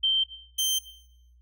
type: tone pair in turn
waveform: sine / sawtooth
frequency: 3126 / 3126 Hz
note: G7 / G7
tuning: -6 / -6 cents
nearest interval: unison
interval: 0 cents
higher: neither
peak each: -20 dBFS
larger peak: neither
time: 0.03-0.24 / 0.58-0.79 s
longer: neither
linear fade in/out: 10 ms
effects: noise-tail reverb RT60 0.8 s tail -17 dB re dry + added 60 Hz sine -54 dBFS peak until 1.41 s